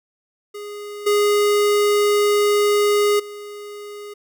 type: tone with level steps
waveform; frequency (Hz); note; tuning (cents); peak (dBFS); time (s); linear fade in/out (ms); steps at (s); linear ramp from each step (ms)
square; 413; G#4; -10; -31 / -15 / -33; 0.54-4.14; 10; 1.06 / 3.19; 10
effects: none